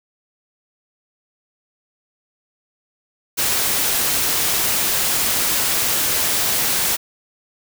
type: noise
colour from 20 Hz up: white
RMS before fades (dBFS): -19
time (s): 3.37-6.97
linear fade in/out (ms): 20
effects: none